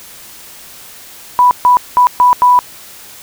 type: tone bursts at uneven times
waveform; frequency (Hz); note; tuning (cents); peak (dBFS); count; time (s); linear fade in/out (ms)
sine; 987.8; B5; 0; -4; 5; 1.39-1.51 / 1.65-1.77 / 1.97-2.07 / 2.2-2.33 / 2.42-2.59; 0
effects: white hiss -35 dBFS RMS until 3.22 s